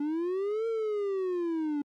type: linear two-way sweep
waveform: triangle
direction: up then down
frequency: 284.7 to 459.2 to 284.7 Hz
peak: -26 dBFS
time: 0-1.82 s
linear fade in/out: 5 ms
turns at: 0.67 s
effects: Opus 32 kbps

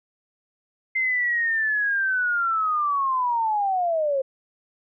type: linear sweep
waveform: sine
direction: down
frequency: 2088 to 523.3 Hz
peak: -20 dBFS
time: 0.95-4.22 s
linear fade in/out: 10 ms
effects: none

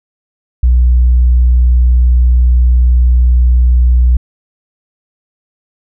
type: tone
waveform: sine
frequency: 61.2 Hz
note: B1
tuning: 15 cents flat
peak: -3 dBFS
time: 0.63-4.17 s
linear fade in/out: 5 ms
effects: tanh soft clip ceiling -2 dBFS

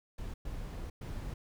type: noise bursts at uneven times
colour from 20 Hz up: brown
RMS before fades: -40 dBFS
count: 3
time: 0.18-0.34 / 0.45-0.9 / 1.01-1.34 s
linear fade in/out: 5 ms
effects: none

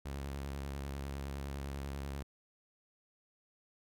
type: tone with vibrato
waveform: sawtooth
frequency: 69.3 Hz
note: C#2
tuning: in tune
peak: -35 dBFS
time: 0.05-2.23 s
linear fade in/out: 10 ms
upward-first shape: sine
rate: 10 Hz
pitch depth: 38 cents each way
effects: none

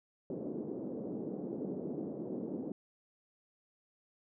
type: band-pass noise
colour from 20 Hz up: pink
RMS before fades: -40 dBFS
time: 0.3-2.72 s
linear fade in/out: 2 ms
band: 200 to 460 Hz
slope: 24 dB/octave
effects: none

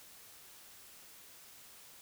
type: silence
effects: white hiss -56 dBFS RMS until 2.01 s

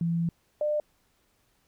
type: tone pair in turn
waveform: sine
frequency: 168.2 / 599.4 Hz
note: E3 / D5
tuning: +35 / +35 cents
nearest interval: octave + minor seventh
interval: 2200 cents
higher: second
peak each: -24 dBFS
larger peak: neither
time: 0.01-0.29 / 0.61-0.8 s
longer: first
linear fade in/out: 2 ms
effects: pink hiss -69 dBFS RMS until 1.67 s

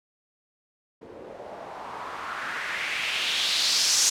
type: noise with low-pass filter sweep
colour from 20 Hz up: blue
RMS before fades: -28 dBFS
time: 1.01-4.1 s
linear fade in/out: 10 ms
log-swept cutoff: 410 to 6500 Hz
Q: 2.5
effects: none

